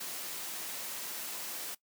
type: noise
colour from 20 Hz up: white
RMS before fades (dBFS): -40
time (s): 0-1.75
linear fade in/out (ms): 10
effects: noise-tail reverb RT60 0.1 s tail -19 dB re dry + high-pass 200 Hz 12 dB/octave